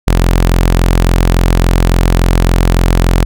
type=tone; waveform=sawtooth; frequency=43.55 Hz; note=F1; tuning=4 cents flat; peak=-3 dBFS; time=0.07-3.25 s; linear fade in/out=10 ms; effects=none